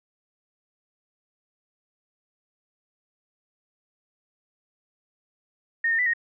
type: tone with pitch steps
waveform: sine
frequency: 1844 / 1823 / 1982 / 1865 Hz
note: A#6 / A#6 / B6 / A#6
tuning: -19 / -39 / +6 / 0 cents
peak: -20 dBFS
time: 5.84-6.136 s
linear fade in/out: 5 ms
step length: 74 ms
effects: none